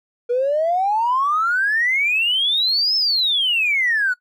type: exponential two-way sweep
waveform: triangle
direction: up then down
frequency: 473.2 to 5300 to 1445 Hz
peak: -12 dBFS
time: 0.29-4.14 s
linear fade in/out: 20 ms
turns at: 2.96 s
effects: noise-tail reverb RT60 0.1 s tail -21 dB re dry + tanh soft clip ceiling -14 dBFS